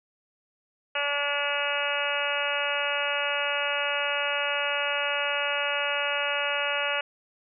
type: harmonic tone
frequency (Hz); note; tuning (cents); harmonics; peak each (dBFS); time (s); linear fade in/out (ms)
287.2; D4; -39; 2 / 3 / 4 / 5 / 6 / 7 / 8 / 9 / 10; -32 / -36 / -36 / -32 / -36 / -37 / -35 / -32 / -32; 0.95-7.01; 5
effects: none